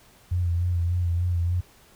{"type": "tone with vibrato", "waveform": "sine", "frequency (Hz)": 87.31, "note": "F2", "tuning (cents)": 0, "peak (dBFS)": -21, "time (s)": [0.31, 1.61], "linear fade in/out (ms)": 10, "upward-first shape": "sine", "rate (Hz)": 3.4, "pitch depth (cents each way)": 41, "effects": ["pink hiss -55 dBFS RMS until 1.95 s"]}